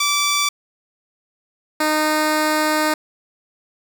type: tone pair in turn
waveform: 10% pulse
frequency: 1161 / 307.5 Hz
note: D6 / D#4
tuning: -20 / -20 cents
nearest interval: octave + major seventh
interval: 2300 cents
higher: first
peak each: -8 dBFS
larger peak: neither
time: 0-0.49 / 1.8-2.94 s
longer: second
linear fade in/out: 5 ms
effects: none